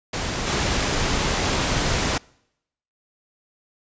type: noise with level steps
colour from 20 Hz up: pink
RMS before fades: -26 / -22 dBFS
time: 0.13-2.18 s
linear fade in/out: 5 ms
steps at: 0.47 s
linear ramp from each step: 2 ms
effects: noise-tail reverb RT60 0.8 s tail -26 dB re dry + resampled to 16000 Hz